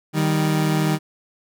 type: tone pair together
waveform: 30% pulse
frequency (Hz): 155.56 / 195.99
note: D#3 / G3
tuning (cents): 0 / 0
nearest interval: major third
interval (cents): 400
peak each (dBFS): -16 / -21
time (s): 0.13-0.99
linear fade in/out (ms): 50
effects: none